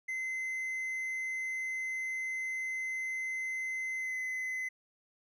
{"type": "tone with pitch glide", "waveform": "triangle", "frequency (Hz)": [2057, 2037], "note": ["C7", "C7"], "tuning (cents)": [-30, -47], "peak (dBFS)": -32, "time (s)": [0.08, 4.69], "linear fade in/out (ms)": 10, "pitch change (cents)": -17, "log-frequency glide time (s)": [3.98, 4.16], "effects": []}